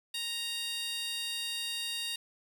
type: tone with high-pass filter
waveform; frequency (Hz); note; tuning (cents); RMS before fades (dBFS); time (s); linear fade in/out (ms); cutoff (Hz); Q
15% pulse; 932; A#5; -1; -36; 0.14-2.16; 5; 3700; 1.7
effects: none